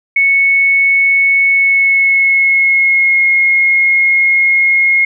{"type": "tone with pitch glide", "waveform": "sine", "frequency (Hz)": [2209, 2154], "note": ["C#7", "C7"], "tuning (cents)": [-7, 50], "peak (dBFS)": -7, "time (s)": [0.16, 5.05], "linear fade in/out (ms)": 5, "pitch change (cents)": -43, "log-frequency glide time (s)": [1.49, 3.23], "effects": []}